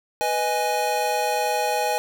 square chord, G# minor, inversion first, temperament equal, 493.9 / 622.3 / 830.6 Hz, B4 / D#5 / G#5, 0 / 0 / 0 cents, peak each -28 / -28 / -24 dBFS, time 0.21-1.98 s, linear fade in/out 0 ms, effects none

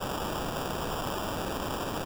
blue noise with sample-and-hold, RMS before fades -33 dBFS, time 0-2.05 s, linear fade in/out 20 ms, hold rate 2100 Hz, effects none

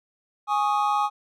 triangle chord, Ab suspended fourth, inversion none, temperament just, 830.6 / 1107.5 / 1245.9 Hz, Ab5 / Db6 / Eb6, 0 / -2 / +2 cents, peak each -21 / -25 / -24 dBFS, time 0.47-1.1 s, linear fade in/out 50 ms, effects none

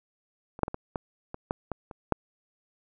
clicks, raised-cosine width 1 ms, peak -27 / -7 / -19 / -19 / -16 / -22 / -13 / -17 / -27 / -8 dBFS, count 10, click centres 0.591 / 0.633 / 0.681 / 0.744 / 0.958 / 1.344 / 1.509 / 1.717 / 1.912 / 2.123 s, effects none

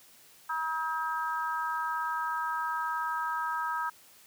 harmonic tone, 319 Hz, D#4, 43 cents sharp, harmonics 3 / 4 / 5, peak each -33 / -33 / -36 dBFS, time 0.49-3.9 s, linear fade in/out 10 ms, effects white hiss -57 dBFS RMS until 4.26 s + high-pass 80 Hz 12 dB/octave

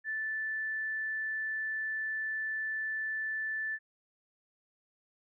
sine tone, 1756 Hz, A6, 4 cents flat, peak -32 dBFS, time 0.04-3.79 s, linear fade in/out 50 ms, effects none

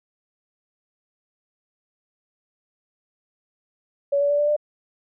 sine tone with pitch steps, 565 / 572.6 / 580.2 / 588 / 595.8 Hz, C#5 / D5 / D5 / D5 / D5, +33 / -44 / -21 / +2 / +25 cents, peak -17 dBFS, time 4.12-4.565 s, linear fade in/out 10 ms, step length 89 ms, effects none

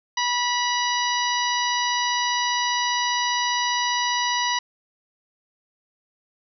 harmonic tone, 975 Hz, B5, 23 cents flat, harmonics 1 / 2 / 3 / 4 / 5 / 6, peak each -24 / -27 / -29 / -30 / -31 / -32 dBFS, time 0.17-4.59 s, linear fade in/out 5 ms, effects none

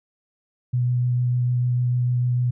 sine tone with vibrato, 123.47 Hz, B2, in tune, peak -18 dBFS, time 0.73-2.51 s, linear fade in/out 10 ms, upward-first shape square, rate 6.7 Hz, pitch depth 8 cents each way, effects none

